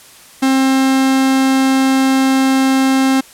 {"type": "tone", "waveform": "45% pulse", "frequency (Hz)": 265.9, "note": "C4", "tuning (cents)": 28, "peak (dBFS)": -10, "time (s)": [0.42, 3.21], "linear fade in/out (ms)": 10, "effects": ["white hiss -41 dBFS RMS until 3.33 s", "low-pass 12000 Hz 12 dB/octave"]}